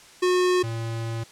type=tone pair in turn; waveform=square; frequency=363 / 114.34 Hz; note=F#4 / A#2; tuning=-33 / -33 cents; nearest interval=octave + minor sixth; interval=2000 cents; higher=first; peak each=-19 / -28 dBFS; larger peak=first; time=0.22-0.63 / 0.63-1.24 s; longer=second; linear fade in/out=10 ms; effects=white hiss -49 dBFS RMS until 1.31 s + low-pass 8000 Hz 12 dB/octave